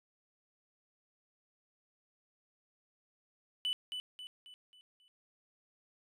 triangle tone with echo, 2988 Hz, F#7, 16 cents sharp, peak -29 dBFS, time 3.65-3.73 s, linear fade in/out 0 ms, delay 270 ms, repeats 5, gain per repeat -7 dB, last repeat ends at 5.08 s, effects tanh soft clip ceiling -26 dBFS

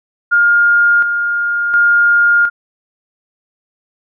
sine tone with tremolo, 1414 Hz, F6, 21 cents sharp, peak -7 dBFS, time 0.31-2.5 s, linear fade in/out 20 ms, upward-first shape square, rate 0.7 Hz, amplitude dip 50%, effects none

